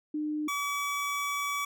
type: tone pair in turn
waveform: sine / 25% pulse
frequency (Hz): 302.6 / 1142.5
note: D#4 / D6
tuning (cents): -48 / -48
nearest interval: octave + major seventh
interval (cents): 2300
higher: second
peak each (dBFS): -29 / -26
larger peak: second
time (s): 0.14-0.48 / 0.48-1.65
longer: second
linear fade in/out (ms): 5
effects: none